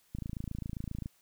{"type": "click train", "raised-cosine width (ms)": 5, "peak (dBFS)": -25, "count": 26, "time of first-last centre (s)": [0.15, 1.059], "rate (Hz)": 27.5, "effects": ["white hiss -68 dBFS RMS until 1.21 s"]}